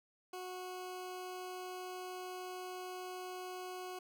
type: tone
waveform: 20% pulse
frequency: 366.6 Hz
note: F#4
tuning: 16 cents flat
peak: -38 dBFS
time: 0.33-3.99 s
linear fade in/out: 5 ms
effects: none